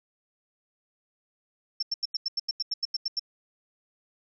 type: tone bursts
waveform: sine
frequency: 5390 Hz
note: E8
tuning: 38 cents sharp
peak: -25 dBFS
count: 13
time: 1.8-3.195 s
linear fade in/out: 5 ms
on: 27 ms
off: 87 ms
effects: none